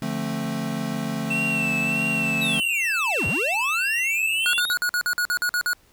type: chord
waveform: square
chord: D minor seventh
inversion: none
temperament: equal with one note detuned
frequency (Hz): 146.83 / 174.61 / 220 / 266.5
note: D3 / F3 / A3 / C4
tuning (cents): 0 / 0 / 0 / +32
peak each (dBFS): -33 / -33 / -29 / -33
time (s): 0.02-2.6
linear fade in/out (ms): 2
type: tone with vibrato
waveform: triangle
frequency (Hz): 2688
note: E7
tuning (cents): +33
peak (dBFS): -21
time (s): 1.3-4.6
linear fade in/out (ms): 10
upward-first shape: sine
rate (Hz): 1.6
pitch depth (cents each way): 44
type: linear two-way sweep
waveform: square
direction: down then up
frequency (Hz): 3913 to 71 to 3913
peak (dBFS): -26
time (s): 2.41-4.74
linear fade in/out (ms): 10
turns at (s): 3.27
type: tone bursts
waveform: square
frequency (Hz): 1452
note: F#6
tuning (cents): -33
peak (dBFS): -21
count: 11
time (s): 4.46-5.732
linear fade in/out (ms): 0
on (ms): 72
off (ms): 48
effects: pink hiss -58 dBFS RMS until 5.92 s